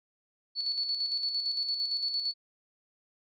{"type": "tone with tremolo", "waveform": "sine", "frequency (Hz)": 4435, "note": "C#8", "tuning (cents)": 0, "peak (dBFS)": -27, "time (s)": [0.55, 2.34], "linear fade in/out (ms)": 50, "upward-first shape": "square", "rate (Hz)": 8.8, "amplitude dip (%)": 45, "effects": []}